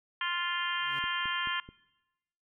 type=harmonic tone; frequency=349.2 Hz; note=F4; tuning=in tune; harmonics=3 / 4 / 5 / 6 / 7 / 8 / 9; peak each=-35 / -38 / -35 / -41 / -43 / -40 / -37 dBFS; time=0.21-1.6 s; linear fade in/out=2 ms
type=tone with exponential growth; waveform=sawtooth; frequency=138.59 Hz; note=C#3; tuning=in tune; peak=-40 dBFS; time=0.68-0.99 s; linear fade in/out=2 ms; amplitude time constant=67 ms
type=click train; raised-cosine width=3 ms; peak=-34 dBFS; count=4; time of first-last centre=1.04-1.689 s; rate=4.62 Hz
effects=noise-tail reverb RT60 1.0 s tail -23 dB re dry